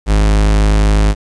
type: tone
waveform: 45% pulse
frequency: 51.9 Hz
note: G#1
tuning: in tune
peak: -8 dBFS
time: 0.06-1.15 s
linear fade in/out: 50 ms
effects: resampled to 22050 Hz + 7-bit